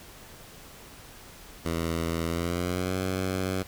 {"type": "tone with pitch glide", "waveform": "10% pulse", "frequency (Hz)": [83, 93.7], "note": ["E2", "F#2"], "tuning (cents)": [12, 22], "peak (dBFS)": -19, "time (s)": [1.65, 3.63], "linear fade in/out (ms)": 5, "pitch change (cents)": 210, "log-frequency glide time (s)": [2.25, 2.97], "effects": ["pink hiss -48 dBFS RMS until 3.67 s"]}